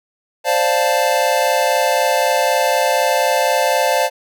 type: chord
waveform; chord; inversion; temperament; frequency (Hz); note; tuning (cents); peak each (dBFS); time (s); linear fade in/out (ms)
square; D minor seventh; third; equal; 523.3 / 587.3 / 698.5 / 880; C5 / D5 / F5 / A5; 0 / 0 / 0 / 0; -20; 0.44-4.1; 50
effects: none